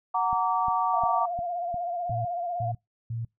sine chord, Gb augmented, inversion none, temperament just, 740 / 925 / 1156.2 Hz, Gb5 / Bb5 / D6, 0 / -14 / -27 cents, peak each -27 dBFS, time 0.14-1.26 s, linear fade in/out 10 ms
click train, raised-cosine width 5 ms, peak -28 dBFS, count 6, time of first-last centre 0.33-2.097 s, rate 2.83 Hz
sine tone with vibrato, 698.5 Hz, F5, in tune, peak -28 dBFS, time 0.93-2.72 s, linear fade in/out 10 ms, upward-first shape sine, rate 16 Hz, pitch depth 53 cents each way
sine tone bursts, 115.3 Hz, A#2, 19 cents flat, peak -29 dBFS, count 3, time 2.1-3.25 s, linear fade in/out 5 ms, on 150 ms, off 350 ms
effects noise-tail reverb RT60 0.2 s tail -26 dB re dry

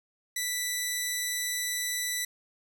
10% pulse tone, 1975.5 Hz, B6, in tune, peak -20 dBFS, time 0.36-2.25 s, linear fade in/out 5 ms, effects none

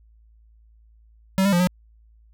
square tone with pitch steps, 191.2 / 199.2 / 174.8 / 181 Hz, G3 / G3 / F3 / F#3, -43 / +28 / +2 / -38 cents, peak -17 dBFS, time 1.38-1.672 s, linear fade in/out 0 ms, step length 73 ms, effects added 55 Hz sine -51 dBFS peak until 2.33 s

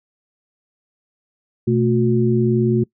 sine tone cluster, 123.1 / 222.1 / 361.2 Hz, B2 / A3 / F#4, -5 / +16 / -42 cents, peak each -18 dBFS, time 1.67-2.84 s, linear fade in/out 10 ms, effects noise-tail reverb RT60 0.1 s tail -23 dB re dry

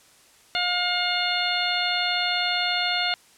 harmonic tone, 713 Hz, F5, 36 cents sharp, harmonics 1 / 2 / 3 / 4 / 5 / 6, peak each -29 / -29 / -29 / -29 / -29 / -29 dBFS, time 0.55-3.14 s, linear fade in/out 0 ms, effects white hiss -55 dBFS RMS until 3.37 s + low-pass 10000 Hz 12 dB/octave

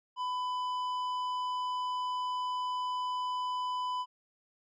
triangle tone with tanh clipping, 1000 Hz, B5, 21 cents sharp, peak -33 dBFS, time 0.16-4.06 s, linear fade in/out 50 ms, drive 13 dB, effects none

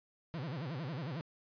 40% pulse tone with vibrato, 145.9 Hz, D3, 11 cents flat, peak -37 dBFS, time 0.34-1.21 s, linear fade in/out 0 ms, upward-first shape sine, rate 11 Hz, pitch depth 300 cents each way, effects resampled to 11025 Hz

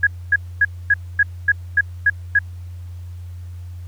sine tone bursts, 1661.2 Hz, G#6, in tune, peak -10 dBFS, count 9, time 0.03-2.39 s, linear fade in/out 5 ms, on 40 ms, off 250 ms, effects added 88 Hz sine -30 dBFS peak until 3.87 s + pink hiss -55 dBFS RMS until 3.87 s

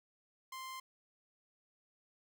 sawtooth tone, 1046.5 Hz, C6, in tune, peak -40 dBFS, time 0.52-0.8 s, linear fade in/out 5 ms, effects none

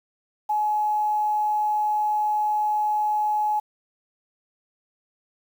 sine tone with quantisation, 846 Hz, G#5, 32 cents sharp, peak -20 dBFS, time 0.49-3.6 s, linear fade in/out 10 ms, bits 8, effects none

